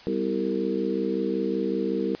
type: harmonic tone with a mistuned harmonic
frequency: 65.41 Hz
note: C2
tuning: in tune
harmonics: 3 / 4 / 5 / 6 / 7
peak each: -30 / -32 / -29 / -31 / -29 dBFS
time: 0.07-2.15 s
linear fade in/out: 0 ms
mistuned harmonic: 4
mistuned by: -69 cents
effects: white hiss -47 dBFS RMS until 2.2 s + resampled to 11025 Hz